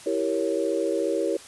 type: chord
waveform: sine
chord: E diminished seventh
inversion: none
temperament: equal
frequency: 329.6 / 392 / 466.2 / 554.4 Hz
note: E4 / G4 / Bb4 / Db5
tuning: 0 / 0 / 0 / 0 cents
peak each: -28 dBFS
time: 0.06-1.37 s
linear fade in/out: 5 ms
effects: white hiss -45 dBFS RMS until 1.47 s + resampled to 24000 Hz